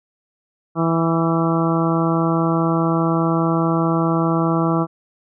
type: harmonic tone with a mistuned harmonic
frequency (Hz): 164.81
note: E3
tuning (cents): 0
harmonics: 1 / 2 / 3 / 4 / 5 / 6 / 7 / 8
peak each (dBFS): -19 / -20 / -27 / -26 / -28 / -30 / -25 / -29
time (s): 0.75-4.87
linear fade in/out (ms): 50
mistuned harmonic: 8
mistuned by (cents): +25
effects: none